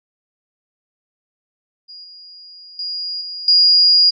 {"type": "tone with level steps", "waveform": "sine", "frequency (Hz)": 4862, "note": "D#8", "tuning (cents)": -41, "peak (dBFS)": [-34, -37, -22, -26, -8], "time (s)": [1.88, 4.11], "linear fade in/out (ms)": 20, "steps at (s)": [2.04, 2.79, 3.21, 3.48], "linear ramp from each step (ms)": 2, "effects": []}